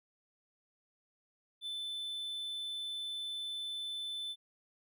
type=tone; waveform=triangle; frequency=3520 Hz; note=A7; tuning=in tune; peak=-36 dBFS; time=1.61-4.36 s; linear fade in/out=50 ms; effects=none